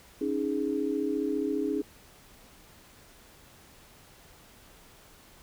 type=chord; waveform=sine; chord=C# suspended second; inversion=none; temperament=just; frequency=277.2 / 311.8 / 415.8 Hz; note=C#4 / D#4 / G#4; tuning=0 / +4 / +2 cents; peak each=-31 dBFS; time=0.21-1.82 s; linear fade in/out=5 ms; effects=pink hiss -55 dBFS RMS until 5.42 s